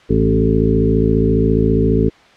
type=harmonic tone with a mistuned harmonic; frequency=54.7 Hz; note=A1; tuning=9 cents flat; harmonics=1 / 2 / 3 / 4 / 5 / 7 / 8; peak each=-19 / -19 / -19 / -19 / -19 / -19 / -19 dBFS; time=0.09-2.1 s; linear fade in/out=20 ms; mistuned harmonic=2; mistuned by=-32 cents; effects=white hiss -46 dBFS RMS until 2.36 s + low-pass 3000 Hz 12 dB/octave